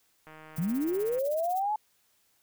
click train, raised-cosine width 0.5 ms, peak -34 dBFS, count 144, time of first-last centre 0.27-1.187 s, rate 156 Hz
violet noise with tremolo, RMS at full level -42 dBFS, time 0.56-1.62 s, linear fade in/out 2 ms, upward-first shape sine, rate 16 Hz, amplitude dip 95%
sine linear sweep, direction up, 151 to 870 Hz, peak -26 dBFS, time 0.58-1.76 s, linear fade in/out 5 ms
effects white hiss -69 dBFS RMS until 2.42 s

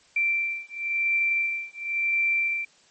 sine beating tone pair, 2349 / 2349.96 Hz, D7 / D7, 0 / 0 cents, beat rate 0.96 Hz, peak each -26 dBFS, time 0.16-2.65 s, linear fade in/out 5 ms, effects white hiss -58 dBFS RMS until 2.9 s + MP3 32 kbps

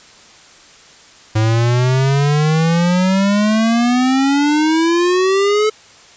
square exponential sweep, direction up, 107.7 to 434.7 Hz, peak -12 dBFS, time 1.35-5.7 s, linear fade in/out 10 ms, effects white hiss -43 dBFS RMS until 6.16 s + resampled to 16000 Hz

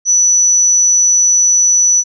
sine tone, 5940 Hz, F#8, 6 cents sharp, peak -7 dBFS, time 0.05-2.04 s, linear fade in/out 50 ms, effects none

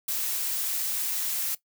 blue noise, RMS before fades -29 dBFS, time 0.08-1.55 s, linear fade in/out 5 ms, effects noise-tail reverb RT60 0.1 s tail -17 dB re dry

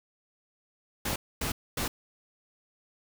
pink noise bursts, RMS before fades -31 dBFS, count 3, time 1.05-1.88 s, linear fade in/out 5 ms, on 110 ms, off 250 ms, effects none

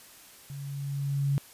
sine tone with level ramp, 140 Hz, C#3, 18 cents sharp, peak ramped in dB -37 to -22 dBFS, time 0.5-1.38 s, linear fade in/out 0 ms, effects white hiss -52 dBFS RMS until 1.53 s + resampled to 32000 Hz

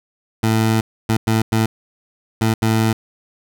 20% pulse tone bursts at uneven times, 111.1 Hz, A2, 17 cents sharp, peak -9 dBFS, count 6, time 0.43-0.81 / 1.09-1.17 / 1.27-1.42 / 1.52-1.66 / 2.41-2.54 / 2.62-2.93 s, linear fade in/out 5 ms, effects none

